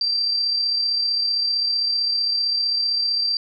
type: tone with amplitude modulation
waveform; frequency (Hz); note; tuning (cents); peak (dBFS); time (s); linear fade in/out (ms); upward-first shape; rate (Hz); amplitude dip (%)
sine; 4699; D8; 0; -17; 0.01-3.37; 2; sine; 35.5; 35
effects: none